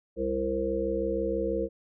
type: harmonic tone with a mistuned harmonic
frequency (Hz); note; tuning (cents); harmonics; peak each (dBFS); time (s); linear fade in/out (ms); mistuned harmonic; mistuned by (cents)
66.2; C2; +21; 1 / 3 / 5 / 7 / 8; -37 / -36 / -32 / -30 / -32; 0.16-1.69; 50; 5; +29
effects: none